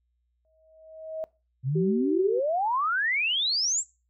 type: tone with exponential growth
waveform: sine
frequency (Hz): 636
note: D#5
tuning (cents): +38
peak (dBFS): -28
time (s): 0.45-1.24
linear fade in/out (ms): 0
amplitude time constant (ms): 170
type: exponential sweep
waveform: sine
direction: up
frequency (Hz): 123.47 to 7880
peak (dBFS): -23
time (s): 1.63-3.84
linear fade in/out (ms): 50
type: tone with tremolo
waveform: sine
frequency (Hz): 382.4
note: G4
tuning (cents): -43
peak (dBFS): -24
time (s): 1.75-2.4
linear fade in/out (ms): 10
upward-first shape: sine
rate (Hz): 2.8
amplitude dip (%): 30
effects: noise-tail reverb RT60 0.3 s tail -21 dB re dry + added 60 Hz sine -70 dBFS peak until 4.09 s